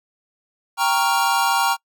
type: chord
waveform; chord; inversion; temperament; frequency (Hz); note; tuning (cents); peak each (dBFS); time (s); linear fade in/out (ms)
square; G half-diminished seventh; none; equal with one note detuned; 788.5 / 932.3 / 1108.7 / 1396.9; G5 / Bb5 / Db6 / F6; +10 / 0 / 0 / 0; -23 / -21 / -25 / -24; 0.77-1.77; 50
effects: noise-tail reverb RT60 0.1 s tail -26 dB re dry